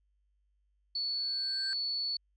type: tone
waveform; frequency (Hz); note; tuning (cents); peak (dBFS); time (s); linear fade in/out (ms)
sine; 4435; C#8; 0; -31; 0.95-2.17; 5
type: tone with exponential growth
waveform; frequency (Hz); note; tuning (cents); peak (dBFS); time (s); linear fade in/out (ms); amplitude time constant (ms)
square; 1568; G6; 0; -37; 1.04-1.73; 0; 150
effects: added 50 Hz sine -70 dBFS peak until 2.36 s + resampled to 22050 Hz